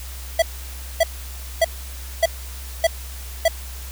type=tone bursts; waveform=square; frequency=659.3 Hz; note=E5; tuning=in tune; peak=-13 dBFS; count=6; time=0.39-3.482 s; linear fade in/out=5 ms; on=32 ms; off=580 ms; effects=added 64 Hz sine -32 dBFS peak until 3.91 s + white hiss -39 dBFS RMS until 3.91 s